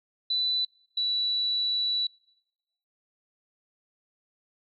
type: tone pair in turn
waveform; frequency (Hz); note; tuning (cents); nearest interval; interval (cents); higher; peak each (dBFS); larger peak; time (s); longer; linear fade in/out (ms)
sine; 3984 / 3943; B7 / B7; +14 / -4; unison; 18; first; -24; neither; 0.3-0.65 / 0.97-2.07; second; 5
effects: noise-tail reverb RT60 1.0 s tail -25 dB re dry